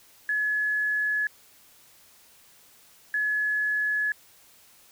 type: tone pair in turn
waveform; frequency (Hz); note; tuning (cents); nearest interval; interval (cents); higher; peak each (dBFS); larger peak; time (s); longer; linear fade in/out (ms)
sine; 1701 / 1701; G#6 / G#6; +41 / +41; unison; 0; neither; -23; neither; 0.29-1.27 / 3.14-4.12; neither; 2
effects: white hiss -56 dBFS RMS until 4.91 s